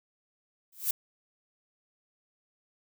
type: noise with exponential growth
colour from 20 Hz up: violet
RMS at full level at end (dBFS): -23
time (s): 0.72-0.91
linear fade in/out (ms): 5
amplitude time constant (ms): 41
effects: none